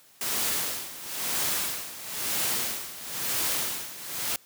white noise with tremolo, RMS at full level -27 dBFS, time 0.21-4.36 s, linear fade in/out 2 ms, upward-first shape sine, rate 1 Hz, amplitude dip 80%, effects white hiss -57 dBFS RMS until 4.45 s + high-pass 80 Hz 12 dB/octave

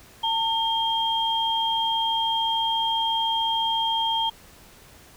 sine tone pair together, 900 / 3207 Hz, A5 / G7, +39 / +39 cents, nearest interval octave + minor seventh, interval 2200 cents, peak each -24 dBFS, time 0.23-4.3 s, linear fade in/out 10 ms, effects pink hiss -50 dBFS RMS until 5.16 s

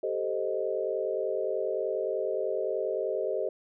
sine chord, A half-diminished seventh, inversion third, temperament equal with one note detuned, 390 / 440 / 523.3 / 622.3 Hz, G4 / A4 / C5 / Eb5, -9 / 0 / 0 / 0 cents, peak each -33 dBFS, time 0.03-3.49 s, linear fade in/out 5 ms, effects none

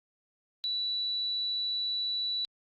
sine tone, 3947 Hz, B7, 2 cents flat, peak -29 dBFS, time 0.64-2.45 s, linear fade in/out 0 ms, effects Opus 48 kbps

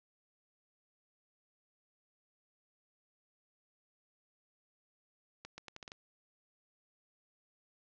accelerating click train, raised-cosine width 0.2 ms, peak -29 dBFS, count 7, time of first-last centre 5.45-5.919 s, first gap 130 ms, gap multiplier 0.79, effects resampled to 16000 Hz + 11-bit

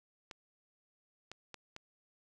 clicks, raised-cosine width 0.2 ms, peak -28 dBFS, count 4, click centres 0.312 / 1.316 / 1.543 / 1.764 s, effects none

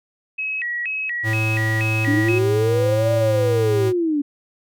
sine tone with vibrato, 2217 Hz, C#7, in tune, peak -22 dBFS, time 0.38-2.39 s, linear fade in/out 10 ms, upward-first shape square, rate 2.1 Hz, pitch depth 250 cents each way
square tone, 110 Hz, A2, in tune, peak -20 dBFS, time 1.23-3.93 s, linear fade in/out 50 ms
sine linear two-way sweep, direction up then down, 280 to 587.3 to 280 Hz, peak -17 dBFS, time 2.07-4.22 s, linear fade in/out 10 ms, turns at 3.13 s
effects none

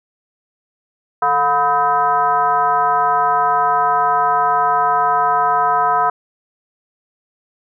sine tone with frequency modulation, 996 Hz, B5, 14 cents sharp, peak -12 dBFS, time 1.22-6.1 s, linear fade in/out 5 ms, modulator 278 Hz, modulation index 1.3, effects none

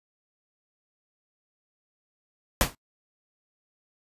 pink noise with exponential decay, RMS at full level -17 dBFS, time 2.61-2.75 s, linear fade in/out 1 ms, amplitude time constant 29 ms, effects noise-tail reverb RT60 0.1 s tail -23 dB re dry + resampled to 32000 Hz

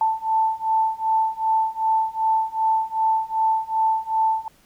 sine beating tone pair, 883 / 885.6 Hz, A5 / A5, +6 / +11 cents, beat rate 2.6 Hz, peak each -22 / -21 dBFS, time 0.01-4.48 s, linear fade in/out 2 ms, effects pink hiss -57 dBFS RMS until 4.65 s

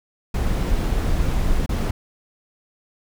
brown noise with dropouts, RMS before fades -20 dBFS, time 0.34-1.91 s, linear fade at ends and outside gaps 5 ms, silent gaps 1.662-1.691 s, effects none

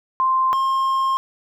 sine / triangle tone pair in turn, 1046.5 / 1066 Hz, C6 / C6, 0 / +32 cents, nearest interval unison, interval 32 cents, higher second, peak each -15 dBFS, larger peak neither, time 0.2-0.53 / 0.53-1.17 s, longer second, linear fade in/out 0 ms, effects none

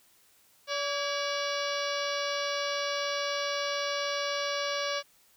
harmonic tone with a mistuned harmonic, 573 Hz, D5, 43 cents flat, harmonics 1 / 2 / 3 / 4 / 5 / 6 / 7 / 8 / 9 / 10, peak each -33 / -36 / -38 / -39 / -40 / -41 / -41 / -42 / -43 / -43 dBFS, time 0.67-5.03 s, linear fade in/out 50 ms, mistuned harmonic 3, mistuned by -73 cents, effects white hiss -63 dBFS RMS until 5.36 s

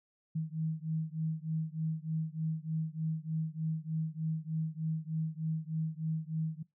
sine beating tone pair, 157.6 / 160.9 Hz, D#3 / E3, +23 / -42 cents, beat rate 3.3 Hz, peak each -35 / -36 dBFS, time 0.35-6.63 s, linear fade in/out 10 ms, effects noise-tail reverb RT60 0.2 s tail -21 dB re dry

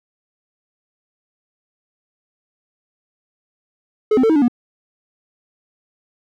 triangle tone with pitch steps, 428.1 / 258.3 / 446.6 / 318.2 / 288.6 / 241.5 Hz, A4 / C4 / A4 / D#4 / D4 / B3, -47 / -22 / +26 / +39 / -30 / -39 cents, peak -9 dBFS, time 4.11-4.482 s, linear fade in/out 5 ms, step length 62 ms, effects none

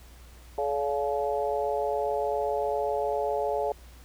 harmonic tone with a mistuned harmonic, 142.5 Hz, C#3, 48 cents sharp, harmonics 3 / 4 / 5 / 6, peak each -30 / -30 / -31 / -33 dBFS, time 0.58-3.72 s, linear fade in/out 2 ms, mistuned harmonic 5, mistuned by -37 cents, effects added 60 Hz sine -48 dBFS peak until 4.04 s + pink hiss -55 dBFS RMS until 4.04 s

